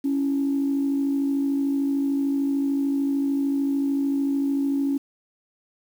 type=tone pair together; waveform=sine; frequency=277.2 / 330.6 Hz; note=C#4 / E4; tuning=0 / +5 cents; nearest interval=minor third; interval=305 cents; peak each=-20 / -31 dBFS; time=0.04-4.98 s; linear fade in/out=10 ms; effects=tanh soft clip ceiling -14 dBFS + 8-bit